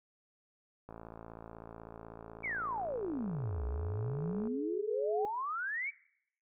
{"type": "click train", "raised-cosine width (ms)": 1, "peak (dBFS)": -33, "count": 202, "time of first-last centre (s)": [0.89, 4.473], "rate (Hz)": 56.1}
{"type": "tone with exponential growth", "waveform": "sine", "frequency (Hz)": 423.3, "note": "G#4", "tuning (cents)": 33, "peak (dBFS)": -29, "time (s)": [1.52, 5.25], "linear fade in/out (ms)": 0, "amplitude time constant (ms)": 810}
{"type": "exponential two-way sweep", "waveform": "sine", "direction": "down then up", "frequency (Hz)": [2349, 62.9, 2349], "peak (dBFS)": -34, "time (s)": [2.43, 5.91], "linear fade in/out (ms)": 20, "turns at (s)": 3.66}
{"effects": ["noise-tail reverb RT60 0.7 s tail -20 dB re dry"]}